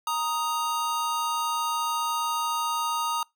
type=tone pair together; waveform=square; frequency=932.3 / 1246.6 Hz; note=A#5 / D#6; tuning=0 / +3 cents; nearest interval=perfect fourth; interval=503 cents; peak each=-29 / -29 dBFS; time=0.07-3.23 s; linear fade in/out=2 ms; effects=noise-tail reverb RT60 0.2 s tail -26 dB re dry